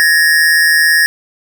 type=tone pair together; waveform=square; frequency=1692.2 / 1850 Hz; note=G#6 / A#6; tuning=+32 / -14 cents; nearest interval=major second; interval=154 cents; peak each=-11 dBFS; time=0-1.06 s; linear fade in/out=0 ms; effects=none